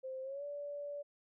sine tone with pitch glide, 523.3 to 577.3 Hz, C5 to D5, 0 to -30 cents, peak -40 dBFS, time 0.03-1.03 s, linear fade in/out 20 ms, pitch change +170 cents, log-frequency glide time 0.22-0.44 s, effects none

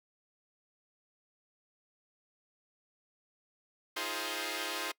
5% pulse chord, F minor seventh, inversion third, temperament equal with one note detuned, 314.9 / 349.2 / 415.3 / 523.3 Hz, Eb4 / F4 / Ab4 / C5, +21 / 0 / 0 / 0 cents, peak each -29 dBFS, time 3.96-4.92 s, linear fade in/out 10 ms, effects noise-tail reverb RT60 0.1 s tail -24 dB re dry

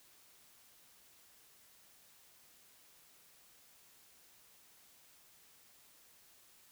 silence, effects white hiss -64 dBFS RMS until 6.71 s

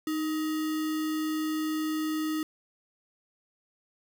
sine tone with sample-and-hold, 311.1 Hz, D#4, in tune, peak -27 dBFS, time 0.07-2.43 s, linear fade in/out 2 ms, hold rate 1575 Hz, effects none

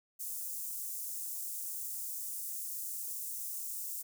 white high-pass noise, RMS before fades -40 dBFS, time 0.19-4.03 s, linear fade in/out 20 ms, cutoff 7100 Hz, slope 24 dB/octave, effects none

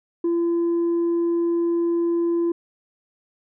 sine tone with tanh clipping, 340 Hz, F4, 46 cents flat, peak -19 dBFS, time 0.24-2.52 s, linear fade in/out 5 ms, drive 1 dB, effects none

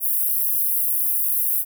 pink high-pass noise, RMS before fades -21 dBFS, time 0-1.65 s, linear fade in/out 50 ms, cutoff 11000 Hz, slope 48 dB/octave, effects none

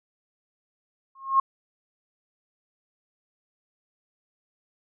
sine tone with exponential growth, 1078 Hz, C#6, 49 cents flat, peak -13 dBFS, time 1.15-1.4 s, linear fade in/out 5 ms, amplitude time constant 54 ms, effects none

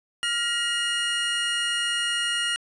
square tone cluster, 1401 / 1900 / 2864 Hz, F6 / A#6 / F7, +5 / +33 / +43 cents, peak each -31 / -31 / -26 dBFS, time 0.23-2.56 s, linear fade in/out 0 ms, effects resampled to 22050 Hz + 10-bit

